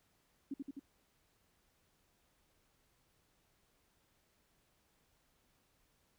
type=tone with echo; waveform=sine; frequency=277.2 Hz; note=C#4; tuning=in tune; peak=-37 dBFS; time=0.51-0.54 s; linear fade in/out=5 ms; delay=85 ms; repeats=3; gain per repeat=-2 dB; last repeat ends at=0.795 s; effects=pink hiss -75 dBFS RMS until 6.18 s